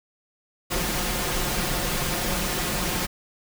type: noise with comb filter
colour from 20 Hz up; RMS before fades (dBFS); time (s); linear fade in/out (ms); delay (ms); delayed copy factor
pink; -26; 0.7-3.07; 20; 5.6; +0.6
effects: none